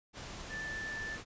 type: tone in noise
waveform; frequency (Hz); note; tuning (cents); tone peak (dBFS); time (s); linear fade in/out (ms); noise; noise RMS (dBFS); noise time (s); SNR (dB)
sine; 1760; A6; 0; -38; 0.49-1.19; 50; pink; -45; 0.13-1.25; +4
effects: resampled to 16000 Hz